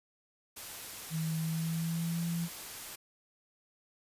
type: noise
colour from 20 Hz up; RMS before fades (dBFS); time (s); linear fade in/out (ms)
white; -44; 0.56-2.96; 10
type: tone with pitch glide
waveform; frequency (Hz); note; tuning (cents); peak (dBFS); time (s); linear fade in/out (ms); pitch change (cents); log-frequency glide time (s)
sine; 160 to 169.03; D#3 to E3; +49 to +44; -31; 1.1-2.49; 50; +95; 1.38-2.24
effects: resampled to 32000 Hz